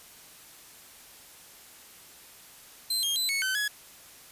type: tone with pitch steps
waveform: sawtooth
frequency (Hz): 4104 / 3229 / 4027 / 2206 / 1530 / 1682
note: C8 / G#7 / B7 / C#7 / G6 / G#6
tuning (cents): -34 / -49 / +33 / -9 / -42 / +22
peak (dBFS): -23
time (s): 2.9-3.68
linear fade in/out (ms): 5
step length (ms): 130
effects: white hiss -51 dBFS RMS until 4.31 s + resampled to 32000 Hz